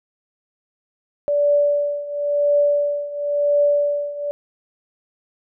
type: tone with tremolo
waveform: sine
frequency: 580 Hz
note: D5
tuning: 22 cents flat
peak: -12 dBFS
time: 1.28-4.31 s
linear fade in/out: 0 ms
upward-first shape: triangle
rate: 0.96 Hz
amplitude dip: 85%
effects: none